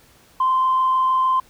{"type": "tone with frequency modulation", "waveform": "sine", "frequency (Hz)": 1039, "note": "C6", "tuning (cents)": -12, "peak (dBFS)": -14, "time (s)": [0.4, 1.4], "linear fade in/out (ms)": 5, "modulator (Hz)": 26.5, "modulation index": 0.38, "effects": ["tanh soft clip ceiling -11 dBFS", "pink hiss -53 dBFS RMS until 1.49 s"]}